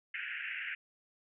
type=band-pass noise; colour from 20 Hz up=pink; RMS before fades=-40 dBFS; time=0.14-0.75 s; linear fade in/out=5 ms; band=1500 to 2800 Hz; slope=96 dB/octave; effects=none